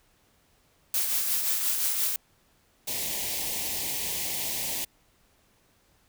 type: noise with tremolo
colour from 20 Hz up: blue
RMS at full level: -25 dBFS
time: 0.94-2.16 s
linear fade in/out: 2 ms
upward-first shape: triangle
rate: 5.7 Hz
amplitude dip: 45%
type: band-stop noise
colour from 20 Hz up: white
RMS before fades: -31 dBFS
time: 2.87-4.85 s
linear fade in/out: 10 ms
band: 970 to 1900 Hz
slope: 48 dB/octave
effects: pink hiss -65 dBFS RMS until 6.08 s